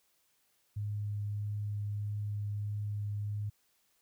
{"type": "tone with vibrato", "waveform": "sine", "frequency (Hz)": 103.6, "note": "G#2", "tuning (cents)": -4, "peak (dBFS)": -33, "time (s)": [0.76, 3.5], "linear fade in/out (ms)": 10, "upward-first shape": "triangle", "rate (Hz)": 1.6, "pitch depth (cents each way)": 9, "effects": ["white hiss -73 dBFS RMS until 4.01 s"]}